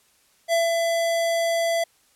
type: tone with ADSR envelope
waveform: square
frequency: 670 Hz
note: E5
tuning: 28 cents sharp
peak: -18 dBFS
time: 0.48-1.84 s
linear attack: 48 ms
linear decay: 170 ms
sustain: -3 dB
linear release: 6 ms
effects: white hiss -61 dBFS RMS until 2.15 s + low-pass 12000 Hz 12 dB/octave